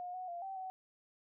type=tone with pitch steps; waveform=sine; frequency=717 / 738 / 693 / 772 / 753 Hz; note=F5 / F#5 / F5 / G5 / F#5; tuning=+45 / -5 / -14 / -27 / +30 cents; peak=-40 dBFS; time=0-0.7 s; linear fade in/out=0 ms; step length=140 ms; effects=none